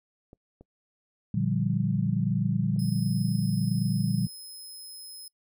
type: clicks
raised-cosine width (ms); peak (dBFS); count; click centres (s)
2; -35; 3; 0.331 / 0.61 / 2.763
type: chord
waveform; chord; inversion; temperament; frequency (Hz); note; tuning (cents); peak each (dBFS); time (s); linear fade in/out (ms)
sine; G minor seventh; first; equal; 116.54 / 146.83 / 174.61 / 196; Bb2 / D3 / F3 / G3; 0 / 0 / 0 / 0; -29; 1.34-4.27; 5
type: tone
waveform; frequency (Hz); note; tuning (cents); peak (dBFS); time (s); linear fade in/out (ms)
20% pulse; 5130; E8; -48; -36; 2.79-5.28; 2
effects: noise-tail reverb RT60 0.1 s tail -24 dB re dry